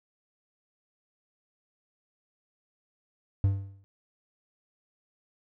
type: tone with exponential decay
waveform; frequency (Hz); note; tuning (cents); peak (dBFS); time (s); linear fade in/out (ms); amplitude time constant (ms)
triangle; 98; G2; 0; -16; 3.44-3.84; 0; 86
effects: none